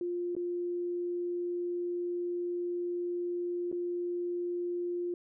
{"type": "tone with dropouts", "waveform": "sine", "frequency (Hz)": 351, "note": "F4", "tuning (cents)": 9, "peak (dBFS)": -31, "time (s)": [0.01, 5.14], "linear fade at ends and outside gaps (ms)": 2, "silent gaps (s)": [[0.352, 0.365], [3.716, 3.726]], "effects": []}